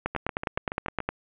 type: two click trains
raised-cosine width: 0.5 ms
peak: -16 / -11 dBFS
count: 7 / 11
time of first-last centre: 0.15-1.003 / 0.06-1.09 s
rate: 7.03 / 9.71 Hz
effects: resampled to 8000 Hz + 7-bit